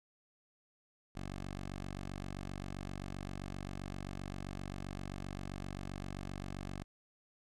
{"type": "tone", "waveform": "10% pulse", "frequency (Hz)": 47.63, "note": "G1", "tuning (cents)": -49, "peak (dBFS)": -33, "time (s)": [1.15, 6.84], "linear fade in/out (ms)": 10, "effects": ["low-pass 9000 Hz 12 dB/octave"]}